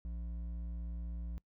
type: tone with hard clipping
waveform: triangle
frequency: 58 Hz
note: A#1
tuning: 8 cents flat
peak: -40 dBFS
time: 0.05-1.38 s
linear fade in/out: 0 ms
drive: 11 dB
effects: noise-tail reverb RT60 0.1 s tail -24 dB re dry